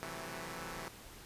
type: chord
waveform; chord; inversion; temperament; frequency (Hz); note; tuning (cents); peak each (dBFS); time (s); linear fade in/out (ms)
5% pulse; F# half-diminished seventh; second; equal; 130.81 / 164.81 / 185 / 220; C3 / E3 / F#3 / A3; 0 / 0 / 0 / 0; -37 / -35 / -38 / -38; 0.03-0.88; 0
effects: pink hiss -53 dBFS RMS until 1.25 s + resampled to 32000 Hz